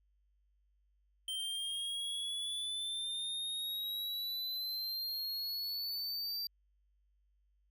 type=exponential sweep; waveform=square; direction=up; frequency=3125 to 4693 Hz; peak=-37 dBFS; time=1.28-6.47 s; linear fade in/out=2 ms; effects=added 50 Hz sine -70 dBFS peak until 7.7 s